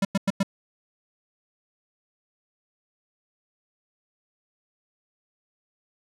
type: tone bursts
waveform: square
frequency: 196 Hz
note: G3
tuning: in tune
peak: -20 dBFS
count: 4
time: 0.02-0.431 s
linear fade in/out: 5 ms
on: 30 ms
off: 97 ms
effects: low-pass 10000 Hz 12 dB/octave